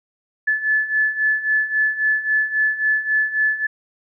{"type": "beating tone pair", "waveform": "sine", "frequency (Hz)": [1729, 1732.7], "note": ["A6", "A6"], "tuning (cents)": [-31, -27], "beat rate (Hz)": 3.7, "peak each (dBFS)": [-22, -18], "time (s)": [0.47, 3.67], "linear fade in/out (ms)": 10, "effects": []}